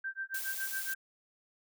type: tone with tremolo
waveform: sine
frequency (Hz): 1568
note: G6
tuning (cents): 0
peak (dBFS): -33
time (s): 0.04-0.95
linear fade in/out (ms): 5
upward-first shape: sine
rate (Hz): 7.2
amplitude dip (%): 100
type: noise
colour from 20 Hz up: blue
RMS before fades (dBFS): -39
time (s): 0.34-0.94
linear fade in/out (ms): 5
effects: none